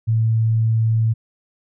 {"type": "tone", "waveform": "sine", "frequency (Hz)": 112.2, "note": "A2", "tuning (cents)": 34, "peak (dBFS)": -14, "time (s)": [0.07, 1.14], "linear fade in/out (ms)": 20, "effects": []}